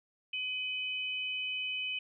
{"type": "tone pair together", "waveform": "sine", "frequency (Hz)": [2523, 3000], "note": ["D#7", "F#7"], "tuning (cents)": [23, 23], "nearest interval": "minor third", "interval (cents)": 300, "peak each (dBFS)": [-35, -37], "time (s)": [0.33, 1.99], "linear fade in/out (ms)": 5, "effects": []}